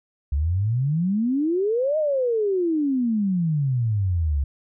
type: exponential two-way sweep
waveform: sine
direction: up then down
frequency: 67.2 to 634 to 67.2 Hz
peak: -19 dBFS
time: 0.32-4.44 s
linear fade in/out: 5 ms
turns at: 1.98 s
effects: none